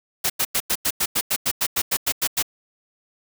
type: noise bursts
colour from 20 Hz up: white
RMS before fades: -21 dBFS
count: 15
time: 0.24-2.427 s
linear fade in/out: 10 ms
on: 59 ms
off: 93 ms
effects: none